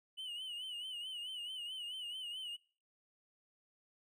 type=tone with vibrato; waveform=triangle; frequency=2960 Hz; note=F#7; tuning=in tune; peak=-40 dBFS; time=0.17-2.57 s; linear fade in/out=20 ms; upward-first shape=sine; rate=4.6 Hz; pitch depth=83 cents each way; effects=noise-tail reverb RT60 0.4 s tail -22 dB re dry